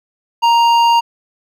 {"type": "tone with hard clipping", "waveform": "sine", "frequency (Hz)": 934, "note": "A#5", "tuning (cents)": 3, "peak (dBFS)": -10, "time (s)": [0.42, 1.01], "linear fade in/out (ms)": 20, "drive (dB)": 10, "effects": []}